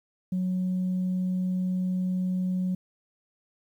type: tone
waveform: sine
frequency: 183.8 Hz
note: F#3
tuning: 11 cents flat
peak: -23 dBFS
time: 0.32-2.75 s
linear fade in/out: 5 ms
effects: tanh soft clip ceiling -22 dBFS + 10-bit